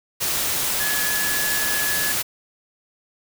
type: tone in noise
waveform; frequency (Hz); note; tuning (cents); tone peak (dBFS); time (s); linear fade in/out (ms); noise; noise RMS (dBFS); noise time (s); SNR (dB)
sine; 1700; G#6; +40; -25; 0.79-2.13; 20; white; -23; 0.2-2.23; -5
effects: none